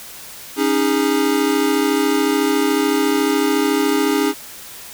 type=chord; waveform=square; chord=C# suspended second; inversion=none; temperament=equal with one note detuned; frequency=277.2 / 311.1 / 408.9 Hz; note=C#4 / D#4 / G#4; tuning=0 / 0 / -27 cents; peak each=-20 dBFS; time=0.56-4.34 s; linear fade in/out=50 ms; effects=white hiss -36 dBFS RMS until 4.93 s